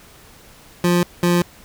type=tone pair in turn; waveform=25% pulse; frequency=175.5 / 174.79 Hz; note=F3 / F3; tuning=+9 / +2 cents; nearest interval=unison; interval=7 cents; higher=first; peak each=-10 / -10 dBFS; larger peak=neither; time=0.84-1.03 / 1.23-1.42 s; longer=neither; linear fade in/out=2 ms; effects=pink hiss -46 dBFS RMS until 1.64 s